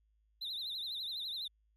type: tone with vibrato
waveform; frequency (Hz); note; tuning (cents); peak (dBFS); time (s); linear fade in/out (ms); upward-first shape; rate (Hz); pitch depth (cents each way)
triangle; 3830; A#7; +46; -36; 0.41-1.48; 10; triangle; 12; 160
effects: tanh soft clip ceiling -32 dBFS + added 53 Hz sine -70 dBFS peak until 1.76 s